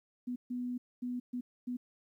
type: tone bursts at uneven times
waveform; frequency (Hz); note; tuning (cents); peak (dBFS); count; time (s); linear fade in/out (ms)
sine; 246.9; B3; 0; -34; 5; 0.27-0.36 / 0.5-0.78 / 1.02-1.2 / 1.33-1.41 / 1.67-1.77; 10
effects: 12-bit